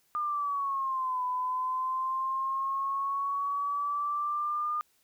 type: exponential two-way sweep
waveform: sine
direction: down then up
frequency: 1215 to 999 to 1215 Hz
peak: -28 dBFS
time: 0.15-4.81 s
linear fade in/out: 0 ms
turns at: 1.24 s
effects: white hiss -69 dBFS RMS until 5.03 s